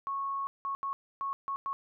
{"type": "tone bursts at uneven times", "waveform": "sine", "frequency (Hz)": 1101, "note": "C#6", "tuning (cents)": -12, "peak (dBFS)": -31, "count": 6, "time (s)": [[0.07, 0.47], [0.65, 0.75], [0.83, 0.93], [1.21, 1.33], [1.48, 1.56], [1.66, 1.73]], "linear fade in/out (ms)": 0, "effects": []}